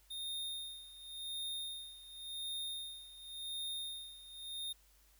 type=tone with tremolo; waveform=square; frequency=3672 Hz; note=A#7; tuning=27 cents flat; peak=-39 dBFS; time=0.1-4.73 s; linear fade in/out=10 ms; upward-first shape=sine; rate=0.91 Hz; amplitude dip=80%; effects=added 50 Hz sine -67 dBFS peak until 5.19 s + white hiss -69 dBFS RMS until 5.19 s